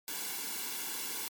white noise with comb filter, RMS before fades -38 dBFS, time 0.08-1.28 s, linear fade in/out 0 ms, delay 1.6 ms, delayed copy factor -0.7, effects high-pass 200 Hz 12 dB/octave + MP3 96 kbps

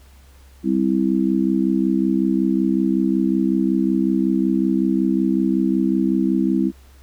sine chord, C major, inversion second, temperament just, 196.22 / 261.6 / 327 Hz, G3 / C4 / E4, +2 / 0 / -14 cents, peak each -20 dBFS, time 0.63-6.72 s, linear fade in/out 50 ms, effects added 67 Hz sine -45 dBFS peak until 7.02 s + pink hiss -54 dBFS RMS until 7.02 s

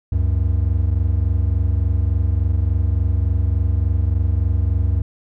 triangle tone pair together, 70.1 / 93.57 Hz, C#2 / F#2, +20 / +20 cents, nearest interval perfect fourth, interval 500 cents, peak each -16 dBFS, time 0.12-5.02 s, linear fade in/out 5 ms, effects none

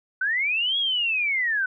sine linear two-way sweep, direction up then down, 1480 to 3347 to 1480 Hz, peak -21 dBFS, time 0.21-1.66 s, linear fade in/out 5 ms, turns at 0.78 s, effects none

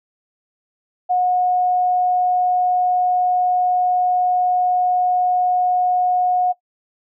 sine tone, 726 Hz, F#5, 33 cents flat, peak -14 dBFS, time 1.09-6.53 s, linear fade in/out 20 ms, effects noise-tail reverb RT60 0.1 s tail -18 dB re dry

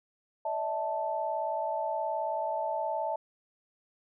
sine chord, D suspended second, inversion none, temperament equal with one note detuned, 587.3 / 646.1 / 880 Hz, D5 / E5 / A5, 0 / -35 / 0 cents, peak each -37 / -33 / -32 dBFS, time 0.45-3.16 s, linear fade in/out 5 ms, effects none

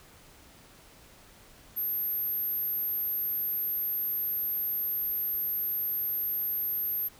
sine tone, 12850 Hz, G9, 42 cents sharp, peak -28 dBFS, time 1.76-7.09 s, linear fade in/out 20 ms, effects pink hiss -55 dBFS RMS until 7.19 s

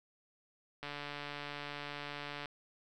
click train, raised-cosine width 0.3 ms, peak -26 dBFS, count 237, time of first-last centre 0.83-2.458 s, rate 145 Hz, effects none

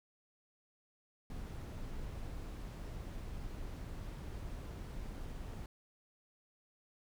brown noise, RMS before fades -44 dBFS, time 1.3-5.66 s, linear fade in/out 2 ms, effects none

